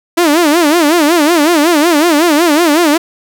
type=tone with vibrato; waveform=sawtooth; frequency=318.9 Hz; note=D#4; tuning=43 cents sharp; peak=-3 dBFS; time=0.17-2.98 s; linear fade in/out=10 ms; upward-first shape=sine; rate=5.4 Hz; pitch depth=180 cents each way; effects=none